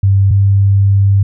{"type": "tone pair in turn", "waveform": "sine", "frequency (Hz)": [98, 98.91], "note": ["G2", "G2"], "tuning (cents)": [0, 16], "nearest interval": "unison", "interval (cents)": 16, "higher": "second", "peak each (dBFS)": -6, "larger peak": "neither", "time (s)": [[0.03, 0.31], [0.31, 1.23]], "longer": "second", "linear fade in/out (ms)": 5, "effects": []}